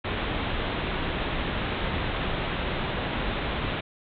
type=low-pass noise; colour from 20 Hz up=pink; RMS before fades=-29 dBFS; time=0.04-3.81 s; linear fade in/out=10 ms; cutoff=3800 Hz; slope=96 dB/octave; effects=none